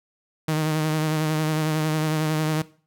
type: tone with vibrato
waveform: sawtooth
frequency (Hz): 155.56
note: D#3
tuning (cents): 0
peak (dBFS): -17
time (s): 0.48-2.62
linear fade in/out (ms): 5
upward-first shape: sine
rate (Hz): 11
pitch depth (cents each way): 30
effects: noise-tail reverb RT60 0.4 s tail -18 dB re dry